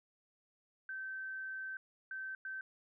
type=tone bursts at uneven times; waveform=sine; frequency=1546 Hz; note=G6; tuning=24 cents flat; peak=-40 dBFS; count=3; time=0.89-1.77 / 2.11-2.35 / 2.45-2.61 s; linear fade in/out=2 ms; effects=none